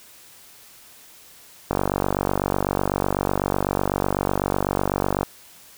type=click train; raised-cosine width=1 ms; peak=-6 dBFS; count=170; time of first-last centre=1.71-5.231 s; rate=48 Hz; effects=white hiss -48 dBFS RMS until 5.77 s